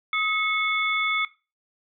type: tone cluster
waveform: sine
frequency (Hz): 1265 / 2193 / 3479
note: D#6 / C#7 / A7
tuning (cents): +28 / -19 / -20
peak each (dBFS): -27 / -24 / -31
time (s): 0.13-1.25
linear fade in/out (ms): 2
effects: noise-tail reverb RT60 0.3 s tail -17 dB re dry